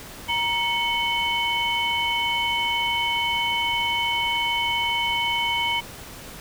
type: tone cluster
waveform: sine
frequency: 940 / 2212 / 3039 Hz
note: A#5 / C#7 / F#7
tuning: +14 / -4 / +46 cents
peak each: -25 dBFS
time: 0.28-5.81 s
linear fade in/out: 20 ms
effects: tanh soft clip ceiling -12 dBFS + pink hiss -40 dBFS RMS until 6.4 s